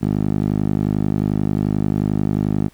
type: tone with band-pass filter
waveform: 10% pulse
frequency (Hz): 51.3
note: G#1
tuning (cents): -21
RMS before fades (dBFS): -19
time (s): 0.01-2.69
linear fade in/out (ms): 20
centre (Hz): 200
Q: 1
effects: pink hiss -54 dBFS RMS until 2.73 s